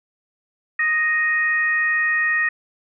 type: harmonic tone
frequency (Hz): 622.3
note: D#5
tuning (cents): 0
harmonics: 2 / 3 / 4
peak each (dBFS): -29 / -17 / -29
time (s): 0.79-2.49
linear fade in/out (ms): 5
effects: none